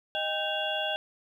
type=tone cluster; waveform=sine; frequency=622 / 800 / 1548 / 2794 / 3362 Hz; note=D#5 / G5 / G6 / F7 / G#7; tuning=-1 / +35 / -22 / 0 / +20 cents; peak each=-33 / -35 / -36 / -34 / -34 dBFS; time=0.15-0.96 s; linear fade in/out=0 ms; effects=10-bit